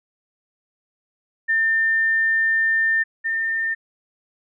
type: tone pair in turn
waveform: sine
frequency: 1800 / 1806.7 Hz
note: A6 / A6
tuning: +39 / +45 cents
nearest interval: unison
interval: 6 cents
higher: second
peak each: -16 / -20 dBFS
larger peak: first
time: 1.48-3.04 / 3.24-3.75 s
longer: first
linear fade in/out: 20 ms
effects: none